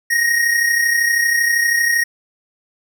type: tone pair together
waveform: square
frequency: 1868 / 1900.7 Hz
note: A#6 / A#6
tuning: +3 / +33 cents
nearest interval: unison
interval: 30 cents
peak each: -15 / -22 dBFS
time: 0.1-2.04 s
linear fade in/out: 10 ms
effects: none